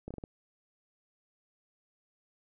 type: slowing click train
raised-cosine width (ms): 2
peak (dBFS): -27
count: 5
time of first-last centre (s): 0.08-0.239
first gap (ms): 26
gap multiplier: 1.29
effects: none

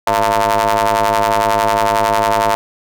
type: ring-modulated tone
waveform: sawtooth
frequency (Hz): 106.2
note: G#2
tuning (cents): +39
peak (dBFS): -5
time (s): 0.07-2.55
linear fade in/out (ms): 0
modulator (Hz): 791
effects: none

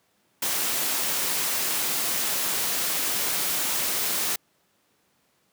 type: noise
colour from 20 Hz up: white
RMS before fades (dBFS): -26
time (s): 0.42-4.36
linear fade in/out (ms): 5
effects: pink hiss -67 dBFS RMS until 5.52 s + high-pass 150 Hz 12 dB/octave

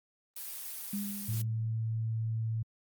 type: noise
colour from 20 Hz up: blue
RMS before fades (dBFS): -41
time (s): 0.36-1.42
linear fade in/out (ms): 5
type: tone with exponential decay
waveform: sine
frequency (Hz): 202.6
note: G#3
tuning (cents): -43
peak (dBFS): -31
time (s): 0.93-2.08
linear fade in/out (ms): 5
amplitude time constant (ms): 250
type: tone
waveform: sine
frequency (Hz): 112.1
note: A2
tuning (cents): +33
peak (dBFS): -30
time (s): 1.28-2.63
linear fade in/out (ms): 10
effects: Opus 32 kbps

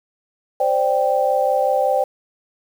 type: chord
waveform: sine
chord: C suspended second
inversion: none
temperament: just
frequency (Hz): 523.3 / 588.7 / 784.9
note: C5 / D5 / G5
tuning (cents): 0 / +4 / +2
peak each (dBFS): -19 / -20 / -19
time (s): 0.6-2.04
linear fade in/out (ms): 5
effects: 7-bit

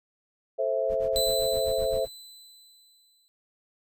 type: chord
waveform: sine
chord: A minor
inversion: none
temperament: just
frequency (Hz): 440 / 528 / 660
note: A4 / C5 / E5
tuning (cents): 0 / +16 / +2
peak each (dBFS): -31 / -27 / -28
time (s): 0.58-2.06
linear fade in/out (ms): 20
type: noise with tremolo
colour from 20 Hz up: brown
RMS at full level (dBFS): -37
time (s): 0.88-2.09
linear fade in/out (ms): 50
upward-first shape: sine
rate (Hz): 7.7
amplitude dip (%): 100
type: tone with exponential decay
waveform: sawtooth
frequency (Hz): 4012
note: B7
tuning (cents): +26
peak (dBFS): -22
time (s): 1.16-3.28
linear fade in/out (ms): 0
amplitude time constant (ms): 460
effects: none

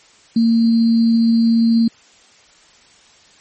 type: tone with sample-and-hold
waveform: sine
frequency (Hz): 229.3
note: A#3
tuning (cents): -28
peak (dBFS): -10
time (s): 0.36-1.88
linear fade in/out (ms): 5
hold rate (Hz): 4410
effects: white hiss -49 dBFS RMS until 3.4 s + MP3 32 kbps

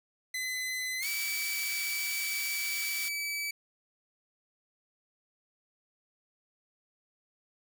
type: tone with pitch glide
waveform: sawtooth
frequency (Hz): 2024 to 2298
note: B6 to D7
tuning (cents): +42 to -38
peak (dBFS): -29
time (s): 0.34-3.51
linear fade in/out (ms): 5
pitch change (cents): +220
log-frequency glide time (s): 0.99-1.07
type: high-pass noise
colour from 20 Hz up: white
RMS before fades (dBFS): -38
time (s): 1.02-3.09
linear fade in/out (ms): 10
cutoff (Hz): 1700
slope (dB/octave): 12
effects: none

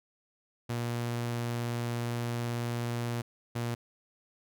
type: tone pair in turn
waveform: sawtooth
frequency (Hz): 118.9 / 118.48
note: A#2 / A#2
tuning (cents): +35 / +29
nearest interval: unison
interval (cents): 6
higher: first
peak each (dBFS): -27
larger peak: neither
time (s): 0.69-3.22 / 3.55-3.75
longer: first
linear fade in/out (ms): 10
effects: none

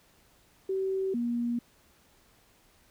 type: tone pair in turn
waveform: sine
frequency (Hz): 383 / 237.9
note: G4 / A#3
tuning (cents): -40 / +35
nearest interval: minor sixth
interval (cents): 825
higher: first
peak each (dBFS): -27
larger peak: neither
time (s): 0.69-1.14 / 1.14-1.59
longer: neither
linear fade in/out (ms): 5
effects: pink hiss -63 dBFS RMS until 2.9 s

